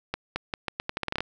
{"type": "accelerating click train", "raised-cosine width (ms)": 0.3, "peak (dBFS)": -12, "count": 13, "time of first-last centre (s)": [0.14, 1.206], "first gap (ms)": 220, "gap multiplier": 0.81, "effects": []}